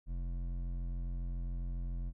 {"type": "tone with hard clipping", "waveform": "sine", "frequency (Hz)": 43.65, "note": "F1", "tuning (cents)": 0, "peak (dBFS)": -37, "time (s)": [0.06, 2.13], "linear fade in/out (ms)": 50, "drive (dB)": 10, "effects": []}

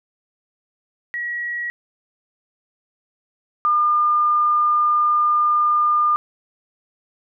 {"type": "tone pair in turn", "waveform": "sine", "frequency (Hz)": [1915, 1206.4], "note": ["A#6", "D6"], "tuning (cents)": [46, 46], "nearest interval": "minor sixth", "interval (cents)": 800, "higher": "first", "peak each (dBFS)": [-23, -14], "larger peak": "second", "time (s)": [[1.14, 1.7], [3.65, 6.16]], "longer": "second", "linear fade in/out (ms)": 0, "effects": []}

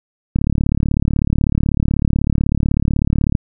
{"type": "click train", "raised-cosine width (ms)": 5, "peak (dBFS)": -3, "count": 109, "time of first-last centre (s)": [0.36, 3.352], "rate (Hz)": 36.1, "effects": []}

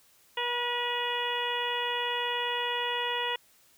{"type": "harmonic tone with a mistuned harmonic", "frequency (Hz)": 482.7, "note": "B4", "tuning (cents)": -40, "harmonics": [1, 2, 3, 4, 5, 6, 7], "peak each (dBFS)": [-36, -33, -41, -35, -39, -34, -39], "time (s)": [0.37, 3.36], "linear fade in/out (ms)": 5, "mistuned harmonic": 5, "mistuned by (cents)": 44, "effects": ["white hiss -62 dBFS RMS until 3.77 s"]}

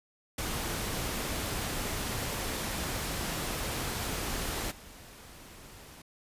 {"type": "noise with level steps", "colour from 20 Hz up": "pink", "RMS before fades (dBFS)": [-34, -50], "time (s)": [0.38, 6.02], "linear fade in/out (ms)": 5, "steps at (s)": 4.7, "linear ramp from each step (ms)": 20, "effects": ["resampled to 32000 Hz"]}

